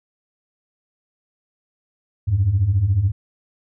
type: beating tone pair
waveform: sine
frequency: 87.4 / 101.4 Hz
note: F2 / G#2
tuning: +2 / -41 cents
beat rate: 14 Hz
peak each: -20 / -15 dBFS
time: 2.27-3.12 s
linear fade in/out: 20 ms
effects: tanh soft clip ceiling -9 dBFS